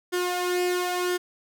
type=tone with flanger; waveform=sawtooth; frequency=358.5 Hz; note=F4; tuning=45 cents sharp; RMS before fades=-26 dBFS; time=0.12-1.18 s; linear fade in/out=20 ms; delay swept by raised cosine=0.6 to 2.4 ms; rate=0.98 Hz; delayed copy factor=+0.55; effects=none